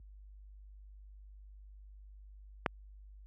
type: click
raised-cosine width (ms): 0.5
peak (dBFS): -13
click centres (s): 2.662
effects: added 50 Hz sine -42 dBFS peak until 3.26 s + high-pass 80 Hz 12 dB/octave